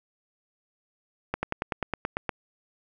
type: slowing click train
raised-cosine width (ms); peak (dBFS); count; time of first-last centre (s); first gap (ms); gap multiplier
0.5; -12; 10; 1.34-2.292; 90; 1.04
effects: none